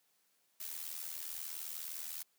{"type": "noise with amplitude modulation", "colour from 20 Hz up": "blue", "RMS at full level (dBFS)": -40, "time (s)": [0.6, 2.23], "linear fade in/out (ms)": 5, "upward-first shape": "sine", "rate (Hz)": 79.9, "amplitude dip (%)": 80, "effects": ["white hiss -75 dBFS RMS until 2.38 s", "high-pass 150 Hz 12 dB/octave"]}